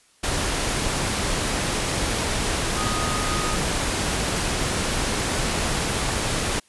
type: tone in noise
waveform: sine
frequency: 1244.5 Hz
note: D#6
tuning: in tune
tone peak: -29 dBFS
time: 2.77-3.56 s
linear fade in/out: 10 ms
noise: pink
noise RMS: -24 dBFS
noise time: 0.23-6.6 s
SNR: -8 dB
effects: white hiss -58 dBFS RMS until 6.68 s + resampled to 24000 Hz